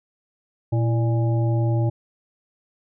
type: harmonic tone with a mistuned harmonic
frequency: 117.7 Hz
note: A#2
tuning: 17 cents sharp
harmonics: 1 / 3 / 5 / 7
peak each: -18 / -28 / -32 / -35 dBFS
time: 0.72-1.9 s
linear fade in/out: 10 ms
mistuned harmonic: 3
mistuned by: -95 cents
effects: none